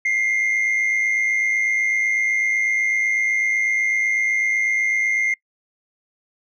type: tone pair together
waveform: sine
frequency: 2007 / 2115 Hz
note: B6 / C7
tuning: +27 / +18 cents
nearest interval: minor second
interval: 91 cents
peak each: -23 / -16 dBFS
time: 0.05-5.34 s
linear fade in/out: 5 ms
effects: noise-tail reverb RT60 0.1 s tail -25 dB re dry + tanh soft clip ceiling -15 dBFS